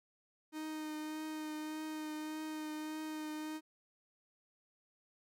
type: tone with vibrato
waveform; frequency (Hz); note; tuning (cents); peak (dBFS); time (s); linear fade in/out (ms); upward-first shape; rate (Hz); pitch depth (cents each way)
45% pulse; 309.1; D#4; -11; -40; 0.52-3.61; 50; triangle; 1.7; 18
effects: none